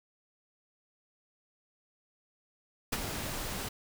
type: noise with ADSR envelope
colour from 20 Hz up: pink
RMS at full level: -29 dBFS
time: 2.92-3.69 s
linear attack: 11 ms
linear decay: 33 ms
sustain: -8 dB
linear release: 9 ms
effects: none